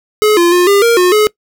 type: tone with pitch steps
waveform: square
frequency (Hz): 425.3 / 345.1 / 355.4 / 401.7 / 466.6 / 360.7 / 424.8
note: G#4 / F4 / F4 / G4 / A#4 / F#4 / G#4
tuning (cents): +41 / -21 / +30 / +42 / +2 / -44 / +39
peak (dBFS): -7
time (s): 0.22-1.27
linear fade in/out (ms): 0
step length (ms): 150
effects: noise-tail reverb RT60 0.1 s tail -22 dB re dry